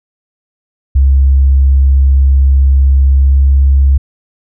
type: tone with pitch glide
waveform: sine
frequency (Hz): 67.8 to 68.35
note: C#2 to C#2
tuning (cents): -38 to -24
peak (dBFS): -3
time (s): 0.95-3.98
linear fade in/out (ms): 10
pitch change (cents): +14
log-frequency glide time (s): 3.14-3.42
effects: tanh soft clip ceiling 0 dBFS